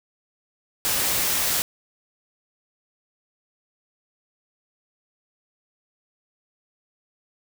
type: noise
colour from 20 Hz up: white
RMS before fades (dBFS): -23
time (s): 0.85-1.62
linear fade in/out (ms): 0
effects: none